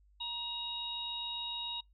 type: harmonic tone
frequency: 947 Hz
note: A#5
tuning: 27 cents sharp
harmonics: 1 / 3 / 4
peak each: -45 / -44 / -38 dBFS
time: 0.2-1.81 s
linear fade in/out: 10 ms
effects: noise-tail reverb RT60 0.2 s tail -26 dB re dry + added 50 Hz sine -62 dBFS peak until 1.93 s